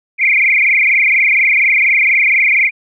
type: tone with frequency modulation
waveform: sine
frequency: 2245 Hz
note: C#7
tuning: 21 cents sharp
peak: -8 dBFS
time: 0.18-2.71 s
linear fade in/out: 50 ms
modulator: 24.2 Hz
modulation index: 7.9
effects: none